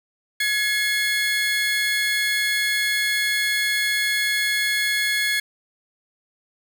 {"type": "tone pair together", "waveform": "30% pulse", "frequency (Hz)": [1684.2, 2159], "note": ["G#6", "C#7"], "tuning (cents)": [24, -46], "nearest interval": "major third", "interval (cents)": 430, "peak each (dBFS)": -20, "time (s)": [0.4, 5.4], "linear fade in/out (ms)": 5, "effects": []}